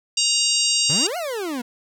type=harmonic tone; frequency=937 Hz; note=A#5; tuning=9 cents sharp; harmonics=3 / 4 / 5 / 6 / 7 / 8 / 9; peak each=-23 / -28 / -22 / -26 / -28 / -25 / -28 dBFS; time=0.17-1.07 s; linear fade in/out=5 ms
type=exponential two-way sweep; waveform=40% pulse; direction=up then down; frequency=123.47 to 740 to 231.2 Hz; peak=-24 dBFS; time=0.89-1.62 s; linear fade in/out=10 ms; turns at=1.17 s
effects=none